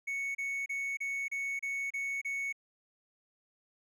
triangle tone bursts, 2217 Hz, C#7, in tune, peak -31 dBFS, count 8, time 0.07-2.527 s, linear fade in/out 10 ms, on 280 ms, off 31 ms, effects none

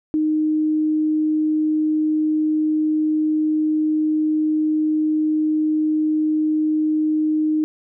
sine tone, 308.9 Hz, D#4, 12 cents flat, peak -16 dBFS, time 0.14-7.64 s, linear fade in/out 0 ms, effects none

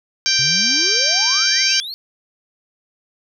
harmonic tone, 784 Hz, G5, in tune, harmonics 2 / 3 / 4 / 5 / 6 / 7 / 8, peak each -25 / -23 / -25 / -25 / -19 / -19 / -22 dBFS, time 0.26-1.8 s, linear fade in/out 0 ms
triangle exponential sweep, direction up, 123.47 to 4498 Hz, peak -25 dBFS, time 0.39-1.94 s, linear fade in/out 0 ms
effects none

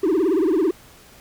triangle tone with vibrato, 349.2 Hz, F4, in tune, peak -13 dBFS, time 0.03-0.71 s, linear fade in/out 5 ms, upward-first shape triangle, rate 18 Hz, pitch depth 300 cents each way, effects tanh soft clip ceiling -10 dBFS + pink hiss -48 dBFS RMS until 1.2 s

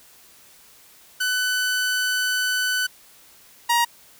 sawtooth tone pair in turn, 1500 / 944.9 Hz, F#6 / A#5, +23 / +23 cents, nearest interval minor sixth, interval 800 cents, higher first, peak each -17 / -13 dBFS, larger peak second, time 1.2-2.87 / 3.69-3.85 s, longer first, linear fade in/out 10 ms, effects white hiss -51 dBFS RMS until 4.19 s

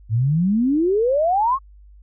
sine exponential sweep, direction up, 104.1 to 1125 Hz, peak -15 dBFS, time 0.09-1.59 s, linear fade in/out 50 ms, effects added 50 Hz sine -43 dBFS peak until 2.02 s

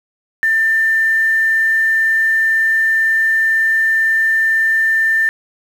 sine tone with quantisation, 1789 Hz, A6, 28 cents sharp, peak -11 dBFS, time 0.43-5.29 s, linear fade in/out 0 ms, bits 6, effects none

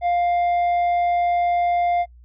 sine tone with tanh clipping, 701 Hz, F5, 6 cents sharp, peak -18 dBFS, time 0.01-2.06 s, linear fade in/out 50 ms, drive 5 dB, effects noise-tail reverb RT60 0.1 s tail -25 dB re dry + added 60 Hz sine -44 dBFS peak until 2.24 s

